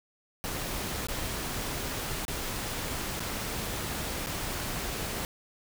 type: noise with dropouts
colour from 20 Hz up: pink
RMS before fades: -34 dBFS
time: 0.44-5.25 s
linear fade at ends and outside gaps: 0 ms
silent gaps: 1.069-1.085 / 2.251-2.281 / 3.195-3.203 / 4.262-4.27 s
effects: none

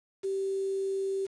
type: tone with quantisation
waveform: sine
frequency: 388.4 Hz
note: G4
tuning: 16 cents flat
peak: -28 dBFS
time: 0.23-1.27 s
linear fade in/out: 20 ms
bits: 8
effects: resampled to 22050 Hz

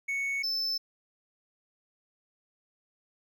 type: tone pair in turn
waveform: triangle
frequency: 2217 / 5273 Hz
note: C#7 / E8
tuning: 0 / 0 cents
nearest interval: octave + minor third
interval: 1500 cents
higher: second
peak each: -27 dBFS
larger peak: neither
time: 0.08-0.43 / 0.43-0.78 s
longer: neither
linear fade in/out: 10 ms
effects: none

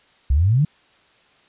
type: exponential sweep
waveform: sine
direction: up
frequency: 61.74 to 161.6 Hz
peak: -13 dBFS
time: 0.3-0.65 s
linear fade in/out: 5 ms
effects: white hiss -56 dBFS RMS until 1.48 s + resampled to 8000 Hz

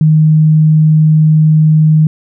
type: tone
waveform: sine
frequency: 155.56 Hz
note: D#3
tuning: in tune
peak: -4 dBFS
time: 0.01-2.07 s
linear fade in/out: 2 ms
effects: none

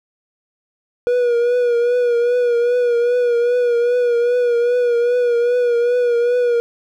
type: tone with vibrato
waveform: triangle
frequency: 482.4 Hz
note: B4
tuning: 41 cents flat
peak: -11 dBFS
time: 1.07-6.6 s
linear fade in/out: 0 ms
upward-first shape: triangle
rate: 2.5 Hz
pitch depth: 49 cents each way
effects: none

